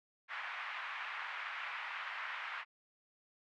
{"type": "band-pass noise", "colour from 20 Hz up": "white", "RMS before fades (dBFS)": -43, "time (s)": [0.28, 2.65], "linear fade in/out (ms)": 50, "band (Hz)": [940, 2300], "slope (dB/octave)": 24, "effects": []}